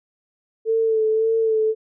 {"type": "tone with vibrato", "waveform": "sine", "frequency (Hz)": 443.4, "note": "A4", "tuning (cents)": 13, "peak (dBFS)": -16, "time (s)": [0.65, 1.75], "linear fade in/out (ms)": 50, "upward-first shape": "sine", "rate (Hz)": 1.8, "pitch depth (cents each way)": 29, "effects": []}